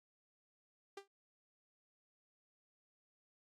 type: tone with exponential decay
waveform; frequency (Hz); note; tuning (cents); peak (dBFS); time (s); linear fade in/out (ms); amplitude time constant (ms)
sawtooth; 396.1; G4; +18; -40; 0.97-1.08; 5; 22
effects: low-pass 8000 Hz 12 dB/octave + Opus 48 kbps